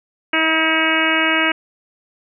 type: harmonic tone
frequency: 320 Hz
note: D#4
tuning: 49 cents sharp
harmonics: 1 / 2 / 3 / 4 / 5 / 6 / 7 / 8 / 9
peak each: -22 / -25 / -26 / -24 / -21 / -24 / -20 / -24 / -23 dBFS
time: 0.33-1.52 s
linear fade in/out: 5 ms
effects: none